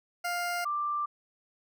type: tone pair in turn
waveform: 20% pulse / sine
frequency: 702 / 1180.6 Hz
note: F5 / D6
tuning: +9 / +9 cents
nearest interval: major sixth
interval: 900 cents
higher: second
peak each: -25 / -28 dBFS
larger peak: first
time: 0.24-0.65 / 0.65-1.06 s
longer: neither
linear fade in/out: 10 ms
effects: none